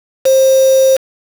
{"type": "tone with quantisation", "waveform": "sine", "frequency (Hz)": 530, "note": "C5", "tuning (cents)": 22, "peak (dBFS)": -6, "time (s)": [0.25, 0.97], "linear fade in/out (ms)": 10, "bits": 3, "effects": []}